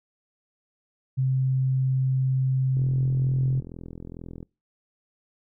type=tone; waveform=sine; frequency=131.3 Hz; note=C3; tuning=6 cents sharp; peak=-20 dBFS; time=1.17-3.61 s; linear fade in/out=20 ms
type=click train; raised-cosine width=3 ms; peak=-26 dBFS; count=71; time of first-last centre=2.77-4.429 s; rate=42.2 Hz
effects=noise-tail reverb RT60 0.3 s tail -26 dB re dry